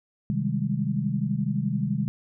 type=chord; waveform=sine; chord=Ab major seventh; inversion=first; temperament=equal; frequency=130.81 / 155.56 / 196 / 207.7 Hz; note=C3 / Eb3 / G3 / Ab3; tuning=0 / 0 / 0 / 0 cents; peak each=-29 dBFS; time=0.3-2.08 s; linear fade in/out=0 ms; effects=none